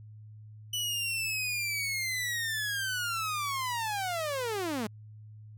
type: linear sweep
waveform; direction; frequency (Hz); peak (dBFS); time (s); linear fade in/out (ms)
sawtooth; down; 2979 to 200.6; -27; 0.73-4.87; 5
effects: added 107 Hz sine -46 dBFS peak until 5.57 s